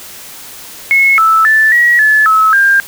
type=tone with pitch steps; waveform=sine; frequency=2182 / 1314 / 1757 / 1913 / 1726 / 1294 / 1598 Hz; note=C#7 / E6 / A6 / A#6 / A6 / E6 / G6; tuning=-28 / -6 / -3 / +44 / -34 / -32 / +33 cents; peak=-5 dBFS; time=0.91-2.8 s; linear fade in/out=0 ms; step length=270 ms; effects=white hiss -31 dBFS RMS until 2.87 s